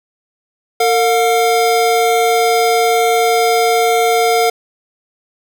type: tone pair together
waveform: square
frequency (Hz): 455.1 / 715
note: A#4 / F5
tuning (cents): -42 / +41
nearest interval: minor sixth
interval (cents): 783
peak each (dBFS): -14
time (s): 0.8-4.5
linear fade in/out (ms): 5
effects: none